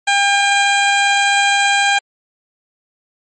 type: tone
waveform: 15% pulse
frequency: 802 Hz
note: G5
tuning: 39 cents sharp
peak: -5 dBFS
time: 0.07-1.99 s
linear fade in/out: 10 ms
effects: MP3 32 kbps